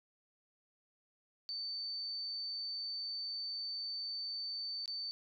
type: tone with dropouts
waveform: sine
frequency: 4552 Hz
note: C#8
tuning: 45 cents sharp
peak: -38 dBFS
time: 1.49-5.11 s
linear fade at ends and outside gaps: 0 ms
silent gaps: 4.858-4.878 s
effects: none